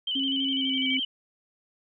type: tone with vibrato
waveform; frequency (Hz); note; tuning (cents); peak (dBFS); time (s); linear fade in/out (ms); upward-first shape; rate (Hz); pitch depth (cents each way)
sine; 3065; G7; -40; -26; 0.07-1.05; 5; square; 12; 49
type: tone with pitch glide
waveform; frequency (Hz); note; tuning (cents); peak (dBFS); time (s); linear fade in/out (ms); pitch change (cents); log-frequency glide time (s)
sine; 270 to 263.1; C#4 to C4; -45 to +10; -28; 0.15-1; 10; -45; 0.47-0.86
type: tone with exponential growth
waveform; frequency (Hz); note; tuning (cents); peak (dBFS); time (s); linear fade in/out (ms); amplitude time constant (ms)
sine; 2288; D7; -46; -25; 0.18-0.97; 2; 170
effects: none